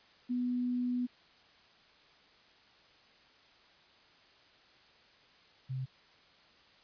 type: tone pair in turn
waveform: sine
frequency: 246.9 / 130.79 Hz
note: B3 / C3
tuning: 0 / 0 cents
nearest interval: major seventh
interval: 1100 cents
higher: first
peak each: -30 / -34 dBFS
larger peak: first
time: 0.29-1.07 / 5.69-5.86 s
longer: first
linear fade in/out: 20 ms
effects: white hiss -62 dBFS RMS until 6.83 s + resampled to 11025 Hz